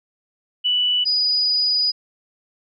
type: tone pair in turn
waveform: sine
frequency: 2964 / 4938 Hz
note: F#7 / D#8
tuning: +2 / -14 cents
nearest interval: major sixth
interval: 884 cents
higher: second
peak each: -16 dBFS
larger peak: neither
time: 0.64-1.05 / 1.05-1.92 s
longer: second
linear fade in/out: 20 ms
effects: none